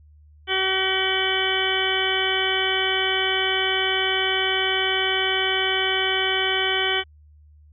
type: harmonic tone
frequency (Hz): 380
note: F#4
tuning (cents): +46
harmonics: 1 / 2 / 3 / 4 / 5 / 6 / 8 / 9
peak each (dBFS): -27 / -30 / -33 / -28 / -29 / -28 / -24 / -31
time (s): 0.47-7.04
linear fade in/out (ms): 50
effects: added 75 Hz sine -48 dBFS peak until 7.72 s